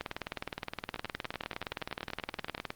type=two click trains; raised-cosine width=0.3 ms; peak=-18 / -21 dBFS; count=53 / 18; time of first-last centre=0.01-2.704 / 0.96-2.579 s; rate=19.3 / 10.5 Hz; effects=pink hiss -60 dBFS RMS until 2.75 s + Opus 24 kbps